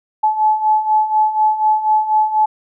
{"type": "beating tone pair", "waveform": "sine", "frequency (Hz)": [858, 862.1], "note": ["A5", "A5"], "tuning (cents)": [-44, -36], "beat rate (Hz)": 4.1, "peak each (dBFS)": [-18, -13], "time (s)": [0.23, 2.46], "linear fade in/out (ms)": 10, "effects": []}